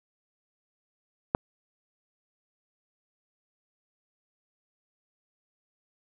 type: click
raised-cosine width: 1 ms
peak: -8 dBFS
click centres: 1.349 s
effects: none